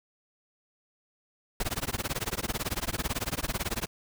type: noise with tremolo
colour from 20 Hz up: pink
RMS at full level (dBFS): -29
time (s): 1.6-3.87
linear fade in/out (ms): 2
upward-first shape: sine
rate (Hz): 18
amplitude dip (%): 100
effects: none